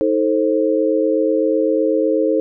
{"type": "chord", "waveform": "sine", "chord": "A diminished", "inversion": "second", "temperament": "just", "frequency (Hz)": [316.8, 440, 528], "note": ["Eb4", "A4", "C5"], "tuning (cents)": [31, 0, 16], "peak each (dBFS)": -18, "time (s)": [0.01, 2.4], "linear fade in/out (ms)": 0, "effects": []}